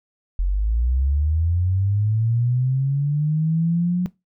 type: linear sweep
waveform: sine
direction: up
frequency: 43.08 to 181.5 Hz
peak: -17 dBFS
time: 0.39-4.06 s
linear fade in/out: 0 ms
effects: noise-tail reverb RT60 0.2 s tail -19 dB re dry

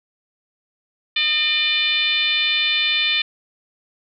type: tone with frequency modulation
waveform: sine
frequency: 2986 Hz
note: F#7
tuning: 15 cents sharp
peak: -16 dBFS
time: 1.16-3.22 s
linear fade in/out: 5 ms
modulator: 583 Hz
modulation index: 1.6
effects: none

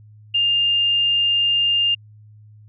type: tone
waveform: sine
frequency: 2808 Hz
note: F7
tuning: 9 cents sharp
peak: -15 dBFS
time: 0.34-1.95 s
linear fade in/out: 10 ms
effects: added 106 Hz sine -43 dBFS peak until 2.68 s

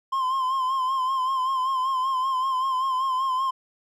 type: tone with vibrato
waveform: triangle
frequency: 1046 Hz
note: C6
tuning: 1 cent flat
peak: -20 dBFS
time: 0.12-3.51 s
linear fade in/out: 10 ms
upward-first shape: sine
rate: 5.2 Hz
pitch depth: 52 cents each way
effects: none

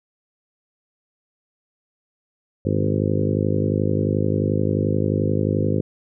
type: harmonic tone with a mistuned harmonic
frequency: 51.4 Hz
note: G#1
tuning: 17 cents flat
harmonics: 2 / 3 / 4 / 5 / 6 / 7 / 8 / 9 / 10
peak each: -23 / -25 / -26 / -27 / -28 / -28 / -29 / -30 / -30 dBFS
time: 2.65-5.81 s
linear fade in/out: 5 ms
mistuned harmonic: 2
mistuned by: -43 cents
effects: none

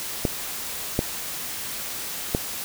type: clicks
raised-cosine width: 2 ms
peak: -7 dBFS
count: 3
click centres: 0.252 / 0.991 / 2.349 s
effects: white hiss -32 dBFS RMS until 2.64 s

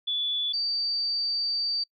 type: tone pair in turn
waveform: sine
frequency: 3448 / 4628 Hz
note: A7 / D8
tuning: -36 / -26 cents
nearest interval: perfect fourth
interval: 510 cents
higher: second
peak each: -25 dBFS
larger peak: neither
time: 0.07-0.53 / 0.53-1.84 s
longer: second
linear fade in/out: 10 ms
effects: noise-tail reverb RT60 0.1 s tail -26 dB re dry

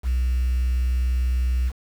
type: tone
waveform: triangle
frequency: 62.4 Hz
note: B1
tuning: 19 cents sharp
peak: -15 dBFS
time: 0.03-1.72 s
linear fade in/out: 50 ms
effects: tanh soft clip ceiling -16 dBFS + 7-bit

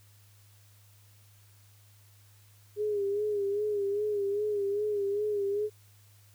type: tone with vibrato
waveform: sine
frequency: 409.8 Hz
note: G#4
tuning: 23 cents flat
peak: -27 dBFS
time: 2.76-5.7 s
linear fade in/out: 50 ms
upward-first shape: sine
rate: 2.5 Hz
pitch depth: 60 cents each way
effects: added 102 Hz sine -57 dBFS peak until 6.34 s + white hiss -63 dBFS RMS until 6.34 s

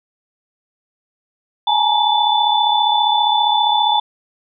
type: tone cluster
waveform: sine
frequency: 827 / 862 / 942 / 3495 Hz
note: G#5 / A5 / A#5 / A7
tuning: -8 / -36 / +18 / -12 cents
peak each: -18 dBFS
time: 1.67-4 s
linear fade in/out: 5 ms
effects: none

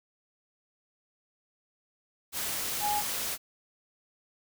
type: tone in noise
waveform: sine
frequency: 830.6 Hz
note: G#5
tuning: in tune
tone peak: -27 dBFS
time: 2.8-3.03 s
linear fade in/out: 50 ms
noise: white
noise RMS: -33 dBFS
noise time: 2.32-3.38 s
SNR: +3 dB
effects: none

